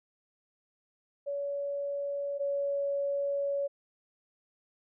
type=tone pair in turn; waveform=sine; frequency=566 / 562.7 Hz; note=C#5 / C#5; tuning=+36 / +26 cents; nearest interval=unison; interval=10 cents; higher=first; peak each=-31 / -28 dBFS; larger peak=second; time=1.26-2.39 / 2.39-3.68 s; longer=second; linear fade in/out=20 ms; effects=none